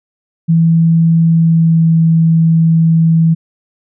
sine tone with pitch glide, 164.81 to 163.39 Hz, E3 to E3, 0 to -15 cents, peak -6 dBFS, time 0.48-3.35 s, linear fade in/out 20 ms, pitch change -15 cents, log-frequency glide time 1.26-1.93 s, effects none

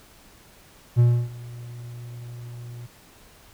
triangle tone with ADSR envelope, 120 Hz, B2, 49 cents flat, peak -10 dBFS, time 0.96-2.87 s, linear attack 34 ms, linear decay 290 ms, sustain -23 dB, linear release 14 ms, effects pink hiss -52 dBFS RMS until 3.53 s

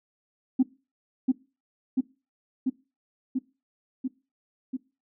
sine tone with echo, 260 Hz, C4, 11 cents flat, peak -15 dBFS, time 0.59-0.63 s, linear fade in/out 10 ms, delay 690 ms, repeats 6, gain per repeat -2 dB, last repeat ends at 4.77 s, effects noise-tail reverb RT60 0.3 s tail -19 dB re dry + tanh soft clip ceiling -13 dBFS

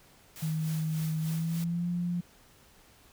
white noise with tremolo, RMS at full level -44 dBFS, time 0.36-1.64 s, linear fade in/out 0 ms, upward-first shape sine, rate 3.4 Hz, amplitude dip 60%
sine tone with pitch glide, 157.8 to 175.09 Hz, D#3 to F3, +25 to +5 cents, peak -28 dBFS, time 0.42-2.21 s, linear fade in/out 10 ms, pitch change +180 cents, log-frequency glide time 1.2-1.88 s
effects pink hiss -59 dBFS RMS until 3.12 s

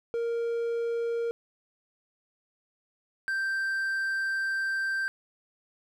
triangle tone pair in turn, 466.2 / 1568.1 Hz, A#4 / G6, 0 / 0 cents, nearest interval octave + major sixth, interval 2100 cents, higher second, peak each -25 dBFS, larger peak neither, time 0.14-1.31 / 3.28-5.08 s, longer second, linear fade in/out 0 ms, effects none

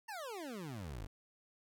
25% pulse exponential sweep, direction down, 932.3 to 43.65 Hz, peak -39 dBFS, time 0.08-1.07 s, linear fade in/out 10 ms, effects none

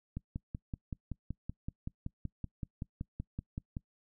click train, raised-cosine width 5 ms, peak -25 dBFS, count 20, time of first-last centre 0.17-3.768 s, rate 5.28 Hz, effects noise-tail reverb RT60 0.1 s tail -24 dB re dry

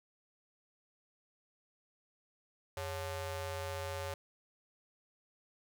sawtooth ring-modulated tone, 321.4 Hz, E4, 44 cents flat, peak -31 dBFS, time 2.77-4.14 s, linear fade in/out 2 ms, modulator 233 Hz, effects none

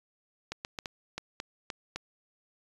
clicks, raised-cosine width 0.2 ms, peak -18 dBFS, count 8, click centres 0.52 / 0.649 / 0.788 / 0.858 / 1.18 / 1.401 / 1.702 / 1.96 s, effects resampled to 24000 Hz

